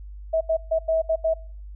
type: tone bursts at uneven times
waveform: sine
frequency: 646 Hz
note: E5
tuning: 35 cents flat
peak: -18 dBFS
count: 6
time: 0.33-0.41 / 0.49-0.57 / 0.71-0.79 / 0.88-1.02 / 1.09-1.16 / 1.24-1.34 s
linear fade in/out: 10 ms
effects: noise-tail reverb RT60 0.5 s tail -24 dB re dry + added 50 Hz sine -36 dBFS peak until 1.75 s